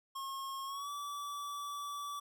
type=tone with pitch glide; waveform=square; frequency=1082 to 1153 Hz; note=C#6 to D6; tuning=-42 to -32 cents; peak=-40 dBFS; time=0.15-2.2 s; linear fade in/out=10 ms; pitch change=+110 cents; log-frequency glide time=0.65-0.9 s; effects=none